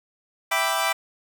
20% pulse chord, E minor seventh, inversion none, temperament equal, 659.3 / 784 / 987.8 / 1174.7 Hz, E5 / G5 / B5 / D6, 0 / 0 / 0 / 0 cents, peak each -22 dBFS, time 0.51-0.93 s, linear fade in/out 10 ms, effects none

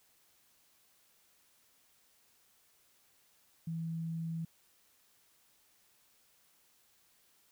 sine tone, 164.1 Hz, E3, 8 cents flat, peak -35 dBFS, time 3.67-4.45 s, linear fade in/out 5 ms, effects white hiss -69 dBFS RMS until 7.51 s

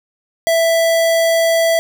square tone, 661 Hz, E5, 5 cents sharp, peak -12 dBFS, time 0.47-1.79 s, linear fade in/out 0 ms, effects none

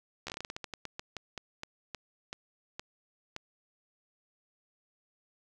slowing click train, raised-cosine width 0.2 ms, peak -21 dBFS, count 21, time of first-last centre 0.27-3.364 s, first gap 13 ms, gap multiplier 1.22, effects none

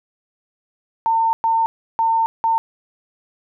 sine tone bursts at uneven times, 905 Hz, A5, 48 cents sharp, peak -14 dBFS, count 4, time 1.06-1.33 / 1.44-1.66 / 1.99-2.26 / 2.44-2.58 s, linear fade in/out 0 ms, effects none

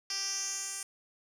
10% pulse tone with band-pass filter sweep, 392 Hz, G4, in tune, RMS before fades -36 dBFS, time 0.1-0.83 s, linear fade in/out 2 ms, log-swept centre 5000 to 8200 Hz, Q 4.4, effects none

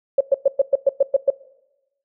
sine tone bursts, 548 Hz, C#5, 20 cents flat, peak -10 dBFS, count 9, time 0.18-1.303 s, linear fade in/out 5 ms, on 27 ms, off 110 ms, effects noise-tail reverb RT60 1.0 s tail -21 dB re dry

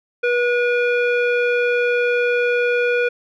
square tone with low-pass filter, 484.5 Hz, B4, 33 cents flat, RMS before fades -18 dBFS, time 0.23-3.09 s, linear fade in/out 10 ms, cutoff 2100 Hz, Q 4, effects none

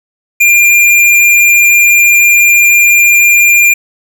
square tone, 2398 Hz, D7, 36 cents sharp, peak -4 dBFS, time 0.4-3.74 s, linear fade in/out 10 ms, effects none

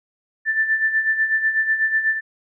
sine tone with tremolo, 1768 Hz, A6, 8 cents sharp, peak -14 dBFS, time 0.45-2.21 s, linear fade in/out 50 ms, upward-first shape sine, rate 8.1 Hz, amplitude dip 65%, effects none

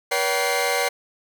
sawtooth tone cluster, 481.9 / 568 / 768 / 2094 Hz, B4 / C#5 / G5 / C7, -43 / +42 / -36 / +1 cents, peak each -22 dBFS, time 0.11-0.89 s, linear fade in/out 10 ms, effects none

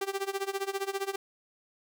sawtooth tone with tremolo, 392 Hz, G4, in tune, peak -24 dBFS, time 0.01-1.16 s, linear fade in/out 5 ms, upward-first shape sine, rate 15 Hz, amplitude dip 90%, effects none

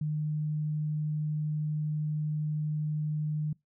sine tone, 152.1 Hz, D#3, 39 cents flat, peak -28 dBFS, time 0.01-3.53 s, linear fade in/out 5 ms, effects noise-tail reverb RT60 0.2 s tail -25 dB re dry

